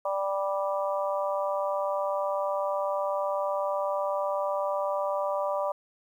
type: harmonic tone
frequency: 196 Hz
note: G3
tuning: in tune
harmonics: 3 / 4 / 5 / 6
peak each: -28 / -35 / -33 / -35 dBFS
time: 0.05-5.72 s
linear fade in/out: 5 ms
effects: 10-bit